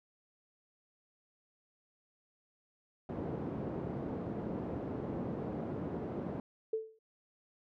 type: band-pass noise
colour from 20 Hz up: pink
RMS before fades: -39 dBFS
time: 3.09-6.4 s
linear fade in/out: 2 ms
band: 150 to 490 Hz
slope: 12 dB/octave
type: tone with exponential decay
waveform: sine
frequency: 441.3 Hz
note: A4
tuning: 5 cents sharp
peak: -28 dBFS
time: 6.73-6.99 s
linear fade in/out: 5 ms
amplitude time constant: 55 ms
effects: none